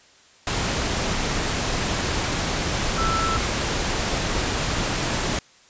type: tone in noise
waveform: sine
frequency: 1328 Hz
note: E6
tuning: 12 cents sharp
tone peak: -23 dBFS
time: 2.98-3.37 s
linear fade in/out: 2 ms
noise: pink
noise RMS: -24 dBFS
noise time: 0.47-5.39 s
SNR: -2 dB
effects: white hiss -53 dBFS RMS until 5.69 s + resampled to 16000 Hz